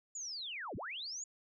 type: linear two-way sweep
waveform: sine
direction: down then up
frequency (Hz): 7040 to 51.91 to 7040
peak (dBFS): -40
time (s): 0.15-1.24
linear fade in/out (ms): 5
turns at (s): 0.76
effects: none